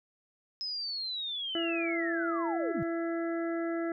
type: linear sweep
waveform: sine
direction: down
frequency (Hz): 5150 to 115.8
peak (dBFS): -33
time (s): 0.61-2.83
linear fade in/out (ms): 0
type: harmonic tone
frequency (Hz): 334.4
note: E4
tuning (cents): +25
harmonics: 1 / 2 / 4 / 5 / 6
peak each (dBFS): -31 / -37 / -43 / -45 / -47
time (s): 1.55-3.92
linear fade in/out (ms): 2
effects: none